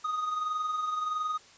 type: tone with amplitude modulation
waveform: triangle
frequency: 1244.5 Hz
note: D#6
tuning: in tune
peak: -25 dBFS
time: 0.04-1.38 s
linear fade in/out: 10 ms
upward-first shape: sine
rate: 21.5 Hz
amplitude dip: 45%
effects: white hiss -55 dBFS RMS until 1.57 s + resampled to 16000 Hz